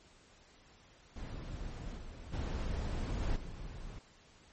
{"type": "noise with level steps", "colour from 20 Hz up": "brown", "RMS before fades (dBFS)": [-42, -47, -36, -34, -45], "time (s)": [1.16, 3.99], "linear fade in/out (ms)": 5, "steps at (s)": [1.96, 2.32, 3.2, 3.35], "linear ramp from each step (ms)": 20, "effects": ["pink hiss -62 dBFS RMS until 4.52 s", "MP3 32 kbps"]}